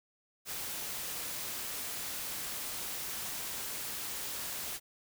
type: noise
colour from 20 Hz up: white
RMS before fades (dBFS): -39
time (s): 0.45-4.8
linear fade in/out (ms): 50
effects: none